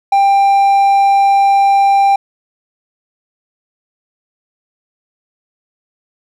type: tone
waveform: triangle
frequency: 792 Hz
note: G5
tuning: 18 cents sharp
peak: -5 dBFS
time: 0.12-2.16 s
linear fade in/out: 5 ms
effects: none